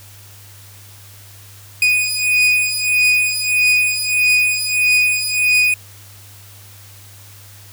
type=beating tone pair; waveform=40% pulse; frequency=2480 / 2481.6 Hz; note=D#7 / D#7; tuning=-6 / -5 cents; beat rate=1.6 Hz; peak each=-15 / -16 dBFS; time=1.82-5.74 s; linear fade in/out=2 ms; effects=added 100 Hz sine -41 dBFS peak until 7.72 s + white hiss -43 dBFS RMS until 7.72 s